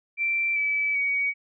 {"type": "tone with pitch steps", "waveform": "sine", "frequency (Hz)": [2347, 2300, 2254], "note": ["D7", "D7", "C#7"], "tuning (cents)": [-2, -37, 28], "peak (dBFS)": -22, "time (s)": [0.17, 1.34], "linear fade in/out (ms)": 50, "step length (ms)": 390, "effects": []}